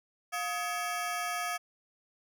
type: ring-modulated tone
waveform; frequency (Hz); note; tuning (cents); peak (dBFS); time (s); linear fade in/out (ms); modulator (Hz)
25% pulse; 986; B5; -3; -25; 0.32-1.58; 20; 278
effects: none